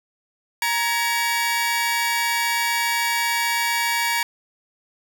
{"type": "tone cluster", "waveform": "sawtooth", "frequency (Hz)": [938, 1681, 2277], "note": ["A#5", "G#6", "C#7"], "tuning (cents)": [11, 20, 46], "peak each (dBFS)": [-19, -24, -21], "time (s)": [0.62, 4.23], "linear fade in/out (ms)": 2, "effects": ["9-bit"]}